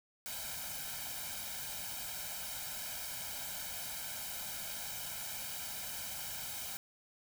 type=noise with comb filter; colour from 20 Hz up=white; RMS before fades=-42 dBFS; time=0.26-6.77 s; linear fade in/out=0 ms; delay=1.3 ms; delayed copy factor=+0.8; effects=none